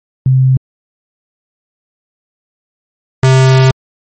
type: tone pair in turn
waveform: sine / square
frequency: 130.81 / 131.43 Hz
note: C3 / C3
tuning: 0 / +8 cents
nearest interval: unison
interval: 8 cents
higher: second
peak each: -5 dBFS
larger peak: neither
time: 0.26-0.57 / 3.23-3.71 s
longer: second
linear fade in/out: 2 ms
effects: MP3 32 kbps